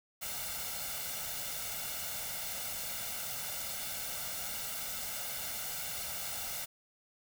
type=noise with comb filter; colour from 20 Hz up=white; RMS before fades=-39 dBFS; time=0.21-6.66 s; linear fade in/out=20 ms; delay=1.4 ms; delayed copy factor=+0.7; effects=none